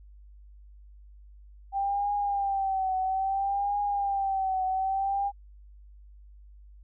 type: tone with vibrato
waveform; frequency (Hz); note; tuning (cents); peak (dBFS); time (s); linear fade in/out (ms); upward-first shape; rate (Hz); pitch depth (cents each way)
sine; 784; G5; 0; -25; 1.72-5.32; 50; triangle; 0.6; 78
effects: added 50 Hz sine -48 dBFS peak until 6.83 s